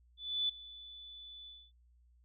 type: tone with ADSR envelope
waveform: sine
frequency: 3481 Hz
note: A7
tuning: 19 cents flat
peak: -29 dBFS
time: 0.17-1.72 s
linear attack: 320 ms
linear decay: 8 ms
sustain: -19 dB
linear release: 250 ms
effects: added 60 Hz sine -63 dBFS peak until 2.24 s